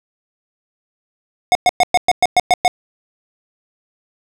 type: tone bursts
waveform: square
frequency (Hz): 725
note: F#5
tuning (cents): -35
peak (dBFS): -9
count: 9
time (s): 1.52-2.679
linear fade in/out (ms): 0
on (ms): 31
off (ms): 110
effects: low-pass 8000 Hz 12 dB/octave